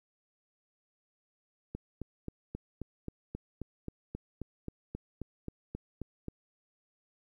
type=click train; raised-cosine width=3 ms; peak=-25 dBFS; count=18; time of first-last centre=1.75-6.283 s; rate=3.75 Hz; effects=11-bit